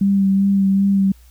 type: tone with vibrato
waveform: sine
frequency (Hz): 196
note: G3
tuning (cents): 0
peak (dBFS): -12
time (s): 0.01-1.12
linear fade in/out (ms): 5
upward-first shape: sine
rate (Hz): 2.6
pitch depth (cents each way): 20
effects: added 60 Hz sine -44 dBFS peak until 1.3 s + white hiss -55 dBFS RMS until 1.3 s